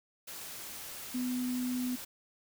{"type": "tone in noise", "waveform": "sine", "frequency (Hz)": 250, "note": "B3", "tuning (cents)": 21, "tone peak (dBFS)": -31, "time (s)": [1.14, 1.96], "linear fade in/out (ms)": 10, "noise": "white", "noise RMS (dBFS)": -44, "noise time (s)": [0.27, 2.05], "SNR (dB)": 10, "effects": []}